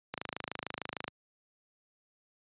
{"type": "click train", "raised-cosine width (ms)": 0.3, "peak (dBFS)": -19, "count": 26, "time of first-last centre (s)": [0.14, 1.08], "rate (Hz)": 26.6, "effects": ["high-pass 100 Hz 12 dB/octave", "resampled to 8000 Hz"]}